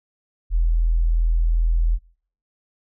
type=tone; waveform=sine; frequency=41.31 Hz; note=E1; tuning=4 cents sharp; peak=-15 dBFS; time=0.5-1.99 s; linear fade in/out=50 ms; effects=noise-tail reverb RT60 0.6 s tail -26 dB re dry